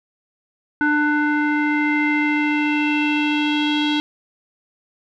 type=tone with low-pass filter sweep; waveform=square; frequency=297.7 Hz; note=D4; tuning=24 cents sharp; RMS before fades=-19 dBFS; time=0.81-4 s; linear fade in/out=0 ms; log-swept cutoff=1500 to 3500 Hz; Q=5.3; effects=none